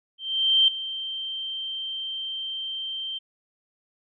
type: tone with ADSR envelope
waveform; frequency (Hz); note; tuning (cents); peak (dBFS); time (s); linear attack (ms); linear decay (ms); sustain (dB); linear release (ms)
sine; 3136; G7; 0; -14; 0.18-3.19; 500; 4; -15; 16
effects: none